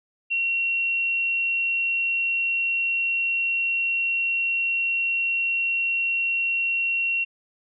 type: tone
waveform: sine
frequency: 2735 Hz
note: F7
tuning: 37 cents flat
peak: -21 dBFS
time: 0.3-7.25 s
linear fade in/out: 20 ms
effects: none